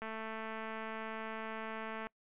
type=click train; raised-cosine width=0.5 ms; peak=-28 dBFS; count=454; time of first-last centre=0.02-2.07 s; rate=221 Hz; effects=noise-tail reverb RT60 0.1 s tail -26 dB re dry + resampled to 8000 Hz